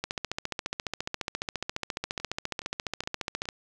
two click trains, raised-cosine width 0.2 ms, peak -24 / -13 dBFS, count 4 / 51, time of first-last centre 2.2-3.455 / 0.04-3.488 s, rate 2.39 / 14.5 Hz, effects none

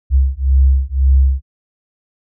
sine beating tone pair, 66 / 67.9 Hz, C2 / C#2, +16 / -35 cents, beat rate 1.9 Hz, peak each -12 dBFS, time 0.1-1.42 s, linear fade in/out 50 ms, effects none

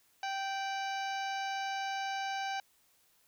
harmonic tone with a mistuned harmonic, 781 Hz, G5, 7 cents flat, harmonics 1 / 2 / 3 / 4 / 5 / 6 / 7 / 8, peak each -35 / -41 / -45 / -47 / -49 / -51 / -52 / -53 dBFS, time 0.23-2.6 s, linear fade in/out 2 ms, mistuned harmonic 4, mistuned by -92 cents, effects white hiss -69 dBFS RMS until 3.27 s

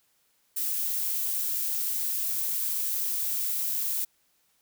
violet noise, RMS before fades -29 dBFS, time 0.56-4.05 s, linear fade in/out 10 ms, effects white hiss -69 dBFS RMS until 4.61 s

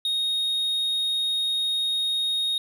triangle tone, 3729 Hz, A#7, in tune, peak -21 dBFS, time 0.05-2.58 s, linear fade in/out 2 ms, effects none

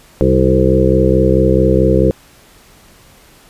harmonic tone with a mistuned harmonic, 64.6 Hz, C2, 21 cents flat, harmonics 1 / 2 / 3 / 5 / 6 / 7 / 8, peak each -16 / -16 / -16 / -16 / -16 / -16 / -16 dBFS, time 0.21-2.11 s, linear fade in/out 0 ms, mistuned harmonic 8, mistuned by +15 cents, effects pink hiss -45 dBFS RMS until 3.49 s + resampled to 32000 Hz

